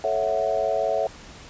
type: chord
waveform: sine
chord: F# minor seventh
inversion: first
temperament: equal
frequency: 440 / 554.4 / 659.3 / 740 Hz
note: A4 / C#5 / E5 / F#5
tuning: 0 / 0 / 0 / 0 cents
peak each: -29 / -26 / -24 / -28 dBFS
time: 0.04-1.07 s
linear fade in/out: 2 ms
effects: pink hiss -44 dBFS RMS until 1.49 s + resampled to 16000 Hz